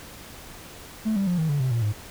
triangle tone with pitch steps, 218.2 / 196.65 / 177.23 / 159.73 / 143.96 / 129.74 / 116.93 / 105.38 Hz, A3 / G3 / F3 / D#3 / D3 / C3 / A#2 / G#2, -14 / +6 / +26 / +46 / -34 / -14 / +6 / +26 cents, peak -18 dBFS, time 1.05-1.93 s, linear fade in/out 20 ms, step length 110 ms, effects tanh soft clip ceiling -16 dBFS + pink hiss -43 dBFS RMS until 2.1 s

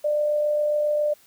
sine tone with amplitude modulation, 596 Hz, D5, 25 cents sharp, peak -18 dBFS, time 0.04-1.14 s, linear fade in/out 10 ms, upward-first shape sine, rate 47.3 Hz, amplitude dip 30%, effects white hiss -56 dBFS RMS until 1.26 s

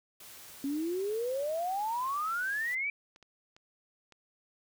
white noise, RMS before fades -50 dBFS, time 0.2-2.75 s, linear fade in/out 5 ms
sine exponential sweep, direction up, 270 to 2349 Hz, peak -30 dBFS, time 0.64-2.9 s, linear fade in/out 2 ms
clicks, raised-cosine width 0.2 ms, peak -38 dBFS, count 7, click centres 2.066 / 2.165 / 2.712 / 3.161 / 3.227 / 3.565 / 4.123 s
effects none

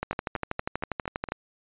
two click trains, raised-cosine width 0.5 ms, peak -13 / -20 dBFS, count 17 / 6, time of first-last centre 0.03-1.32 / 0.13-1.287 s, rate 12.4 / 4.32 Hz, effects resampled to 8000 Hz

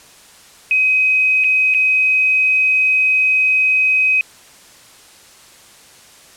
sine tone with dropouts, 2524 Hz, D#7, 24 cents sharp, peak -11 dBFS, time 0.71-4.21 s, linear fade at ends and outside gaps 1 ms, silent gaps 1.439-1.443 / 1.74-1.746 s, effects white hiss -44 dBFS RMS until 6.36 s + low-pass 10000 Hz 12 dB/octave

